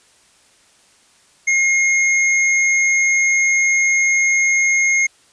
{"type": "tone pair together", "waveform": "sine", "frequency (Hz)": [2144, 6425], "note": ["C7", "G8"], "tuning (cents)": [42, 42], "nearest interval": "octave + perfect fifth", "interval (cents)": 1900, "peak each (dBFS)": [-13, -21], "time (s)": [1.47, 5.07], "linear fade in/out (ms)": 10, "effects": ["white hiss -53 dBFS RMS until 5.32 s", "resampled to 22050 Hz"]}